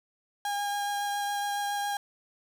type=tone with vibrato; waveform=35% pulse; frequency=813 Hz; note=G#5; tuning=37 cents flat; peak=-27 dBFS; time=0.45-1.97 s; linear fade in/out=2 ms; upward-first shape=sine; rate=7.2 Hz; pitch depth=10 cents each way; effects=none